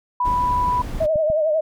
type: tone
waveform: sine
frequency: 987.8 Hz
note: B5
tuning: in tune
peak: -17 dBFS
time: 0.2-0.82 s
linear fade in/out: 5 ms
type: noise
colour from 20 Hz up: brown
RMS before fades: -28 dBFS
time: 0.24-1.07 s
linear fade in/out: 20 ms
type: clicks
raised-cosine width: 5 ms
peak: -18 dBFS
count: 5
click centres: 0.682 / 0.8 / 0.949 / 1.158 / 1.301 s
type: tone with vibrato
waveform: sine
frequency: 622.3 Hz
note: D#5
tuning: in tune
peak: -16 dBFS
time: 1-1.61 s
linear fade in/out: 10 ms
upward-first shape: triangle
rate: 11 Hz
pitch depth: 87 cents each way
effects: none